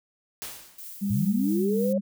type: noise with exponential decay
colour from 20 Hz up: white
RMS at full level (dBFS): -34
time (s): 0.42-1.02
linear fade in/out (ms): 0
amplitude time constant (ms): 130
type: noise with tremolo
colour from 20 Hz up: violet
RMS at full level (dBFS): -40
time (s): 0.78-1.93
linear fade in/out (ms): 5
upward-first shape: sine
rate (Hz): 3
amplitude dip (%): 40
type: tone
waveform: sine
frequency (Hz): 200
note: G3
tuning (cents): +35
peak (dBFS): -24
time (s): 1.01-2.01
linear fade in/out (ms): 20
type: linear sweep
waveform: sine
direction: up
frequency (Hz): 98 to 560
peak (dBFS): -24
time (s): 1.1-1.98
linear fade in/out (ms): 5
effects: none